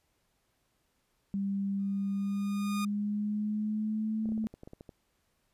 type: tone with pitch glide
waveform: sine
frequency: 197.6 to 219.3 Hz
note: G3 to A3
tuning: +14 to -6 cents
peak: -29 dBFS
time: 1.34-4.47 s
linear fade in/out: 0 ms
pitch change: +180 cents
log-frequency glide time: 2.13-4.25 s
type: tone with exponential growth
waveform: sawtooth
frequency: 1225 Hz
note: D#6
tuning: 27 cents flat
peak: -30 dBFS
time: 1.79-2.85 s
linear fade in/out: 5 ms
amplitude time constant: 230 ms
type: clicks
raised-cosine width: 2 ms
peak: -33 dBFS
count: 11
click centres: 4.257 / 4.29 / 4.321 / 4.378 / 4.442 / 4.54 / 4.634 / 4.675 / 4.734 / 4.809 / 4.892 s
effects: pink hiss -75 dBFS RMS until 5.53 s + resampled to 32000 Hz